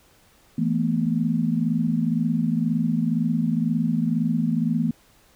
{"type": "chord", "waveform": "sine", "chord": "E suspended fourth", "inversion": "none", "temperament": "equal with one note detuned", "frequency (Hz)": [164.81, 220, 242], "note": ["E3", "A3", "B3"], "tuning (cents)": [0, 0, -35], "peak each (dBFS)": -24, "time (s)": [0.58, 4.91], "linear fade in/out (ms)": 5, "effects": ["pink hiss -57 dBFS RMS until 5.35 s"]}